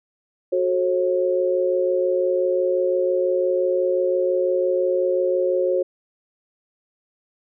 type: tone cluster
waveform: sine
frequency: 367.6 / 433.4 / 540 Hz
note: F#4 / A4 / C#5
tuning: -11 / -26 / -45 cents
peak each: -21 / -29 / -20 dBFS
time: 0.52-5.83 s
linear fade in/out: 10 ms
effects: none